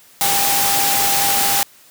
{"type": "tone in noise", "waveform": "sine", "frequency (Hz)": 799, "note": "G5", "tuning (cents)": 33, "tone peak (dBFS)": -21, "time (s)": [0.21, 1.63], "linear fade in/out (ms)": 0, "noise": "white", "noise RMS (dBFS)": -17, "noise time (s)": [0.21, 1.63], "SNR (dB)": -7, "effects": ["white hiss -48 dBFS RMS until 1.9 s", "high-pass 80 Hz 12 dB/octave"]}